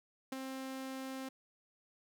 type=tone with ADSR envelope; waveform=sawtooth; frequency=264.5 Hz; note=C4; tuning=19 cents sharp; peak=-32 dBFS; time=0.32-1.29 s; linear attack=5 ms; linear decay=18 ms; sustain=-5 dB; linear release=7 ms; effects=none